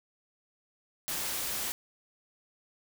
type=noise; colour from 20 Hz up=white; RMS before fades=-34 dBFS; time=1.08-1.72 s; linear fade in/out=0 ms; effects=none